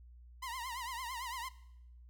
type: tone with vibrato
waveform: sawtooth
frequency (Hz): 987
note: B5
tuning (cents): -1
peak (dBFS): -36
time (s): 0.42-1.49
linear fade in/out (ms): 10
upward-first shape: triangle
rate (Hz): 8.9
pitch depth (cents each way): 150
effects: noise-tail reverb RT60 0.8 s tail -18 dB re dry + added 60 Hz sine -53 dBFS peak until 2.09 s